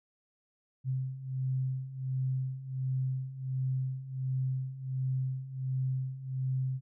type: beating tone pair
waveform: sine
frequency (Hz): 129.9 / 131.3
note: C3 / C3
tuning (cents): -12 / +6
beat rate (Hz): 1.4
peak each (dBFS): -36 / -32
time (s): 0.84-6.81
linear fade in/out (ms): 50
effects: none